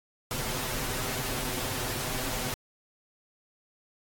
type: noise with comb filter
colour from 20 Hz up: pink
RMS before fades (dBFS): -32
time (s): 0.31-2.54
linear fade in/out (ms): 0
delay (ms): 7.9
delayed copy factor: +0.85
effects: AAC 64 kbps